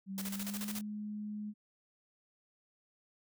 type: tone with pitch glide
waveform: sine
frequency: 193.6 to 209.9 Hz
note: G3 to G#3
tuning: -21 to +19 cents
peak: -38 dBFS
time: 0.06-1.54 s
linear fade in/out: 50 ms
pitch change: +140 cents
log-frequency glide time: 0.2-0.74 s
type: noise with tremolo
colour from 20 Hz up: white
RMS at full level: -41 dBFS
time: 0.18-0.81 s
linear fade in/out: 0 ms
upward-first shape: square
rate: 14 Hz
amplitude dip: 70%
effects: none